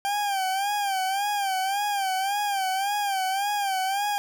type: tone with vibrato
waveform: 40% pulse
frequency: 789 Hz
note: G5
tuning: 11 cents sharp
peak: -23 dBFS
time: 0.05-4.18 s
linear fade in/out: 0 ms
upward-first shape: sine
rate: 1.8 Hz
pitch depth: 85 cents each way
effects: none